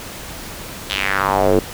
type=tone with band-pass filter sweep; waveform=square; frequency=48.83 Hz; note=G1; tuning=6 cents flat; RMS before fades=-17 dBFS; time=0.9-1.59 s; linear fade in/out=0 ms; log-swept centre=3500 to 390 Hz; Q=3; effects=pink hiss -32 dBFS RMS until 1.73 s